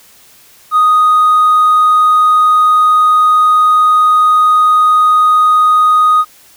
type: tone with hard clipping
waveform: triangle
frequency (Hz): 1244.5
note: D#6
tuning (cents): 0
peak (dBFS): -5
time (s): 0.71-6.25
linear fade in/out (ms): 50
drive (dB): 2
effects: white hiss -43 dBFS RMS until 6.56 s